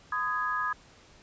sine chord, G# minor, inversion first, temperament equal with one note detuned, 1012 / 1244.5 / 1661.2 Hz, B5 / D#6 / G#6, +42 / 0 / 0 cents, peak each -34 / -30 / -32 dBFS, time 0.12-0.73 s, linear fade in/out 5 ms, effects pink hiss -56 dBFS RMS until 1.22 s + resampled to 16000 Hz

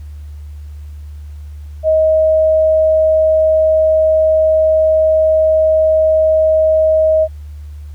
sine tone, 630 Hz, D#5, 21 cents sharp, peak -8 dBFS, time 1.83-7.28 s, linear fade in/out 50 ms, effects added 74 Hz sine -27 dBFS peak until 7.94 s + pink hiss -53 dBFS RMS until 7.94 s

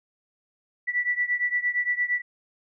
sine beating tone pair, 1958 / 1966.7 Hz, B6 / B6, -15 / -8 cents, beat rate 8.7 Hz, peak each -25 / -27 dBFS, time 0.87-2.22 s, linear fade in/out 20 ms, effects none

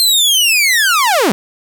sawtooth linear sweep, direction down, 4200 to 170 Hz, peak -6 dBFS, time 0-1.32 s, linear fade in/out 0 ms, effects none

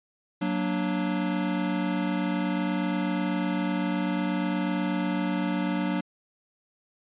square chord, Gb augmented, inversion none, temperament equal, 185 / 233.1 / 293.7 Hz, Gb3 / Bb3 / D4, 0 / 0 / 0 cents, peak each -29 / -33 / -30 dBFS, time 0.41-6.01 s, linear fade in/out 10 ms, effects resampled to 8000 Hz

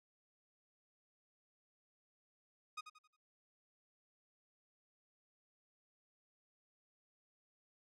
sawtooth tone with echo, 1244.5 Hz, D#6, in tune, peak -38 dBFS, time 2.77-2.81 s, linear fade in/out 10 ms, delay 89 ms, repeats 4, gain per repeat -9 dB, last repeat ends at 3.166 s, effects low-pass 7000 Hz 12 dB/octave

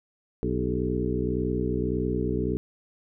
harmonic tone with a mistuned harmonic, 61.74 Hz, B1, in tune, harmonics 1 / 2 / 3 / 4 / 5 / 6 / 7, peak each -32 / -32 / -32 / -32 / -32 / -32 / -32 dBFS, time 0.43-2.57 s, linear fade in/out 0 ms, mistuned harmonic 6, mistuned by +59 cents, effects none

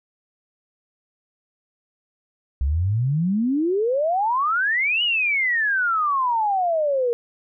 sine exponential two-way sweep, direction up then down, 63.9 to 2960 to 464.9 Hz, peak -18 dBFS, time 2.61-7.13 s, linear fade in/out 0 ms, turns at 5.03 s, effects none

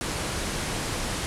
pink low-pass noise, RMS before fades -30 dBFS, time 0.01-1.26 s, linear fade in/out 0 ms, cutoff 11000 Hz, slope 48 dB/octave, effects none

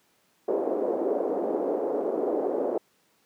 white band-pass noise, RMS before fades -27 dBFS, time 0.48-2.78 s, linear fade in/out 5 ms, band 310 to 540 Hz, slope 24 dB/octave, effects pink hiss -66 dBFS RMS until 3.25 s + high-pass 200 Hz 12 dB/octave

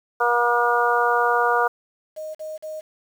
harmonic tone, 239.4 Hz, A#3, 46 cents sharp, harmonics 2 / 3 / 4 / 5 / 6, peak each -23 / -23 / -23 / -23 / -23 dBFS, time 0.2-1.68 s, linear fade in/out 10 ms
sine tone bursts, 622.3 Hz, D#5, in tune, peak -29 dBFS, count 3, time 2.16-2.812 s, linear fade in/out 20 ms, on 190 ms, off 41 ms
effects 8-bit

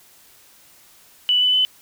sine tone with pitch steps, 2969 / 2995 / 3021 Hz, F#7 / F#7 / F#7, +5 / +20 / +35 cents, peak -14 dBFS, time 1.29-1.65 s, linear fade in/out 0 ms, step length 120 ms, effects white hiss -51 dBFS RMS until 1.81 s

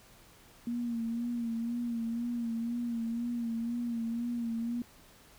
sine tone with vibrato, 234.1 Hz, A#3, 8 cents sharp, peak -31 dBFS, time 0.67-4.82 s, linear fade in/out 2 ms, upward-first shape sine, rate 2 Hz, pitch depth 45 cents each way, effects pink hiss -58 dBFS RMS until 5.38 s

